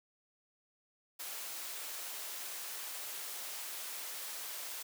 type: high-pass noise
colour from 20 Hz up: white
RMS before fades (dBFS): -43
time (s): 1.19-4.83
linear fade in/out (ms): 10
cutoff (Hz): 470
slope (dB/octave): 12
effects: none